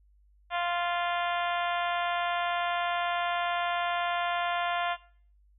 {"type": "harmonic tone", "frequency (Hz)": 348.4, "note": "F4", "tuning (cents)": -4, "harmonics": [2, 3, 4, 5, 6, 7, 8, 9, 10], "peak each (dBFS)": [-30, -34, -36, -38, -40, -41, -42, -43, -44], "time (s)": [0.5, 4.97], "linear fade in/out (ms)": 50, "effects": ["noise-tail reverb RT60 0.5 s tail -18 dB re dry", "added 50 Hz sine -59 dBFS peak until 5.58 s"]}